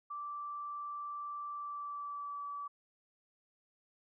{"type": "tone with pitch glide", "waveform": "sine", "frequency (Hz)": [1169, 1150.2], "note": ["D6", "D6"], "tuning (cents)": [-8, -36], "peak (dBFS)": -39, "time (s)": [0.1, 2.68], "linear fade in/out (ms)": 10, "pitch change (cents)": -28, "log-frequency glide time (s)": [1.52, 2.45], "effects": []}